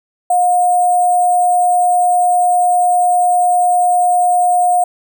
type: tone with sample-and-hold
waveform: sine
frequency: 715 Hz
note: F5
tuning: 41 cents sharp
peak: -9 dBFS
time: 0.3-4.84 s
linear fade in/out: 5 ms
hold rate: 8820 Hz
effects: none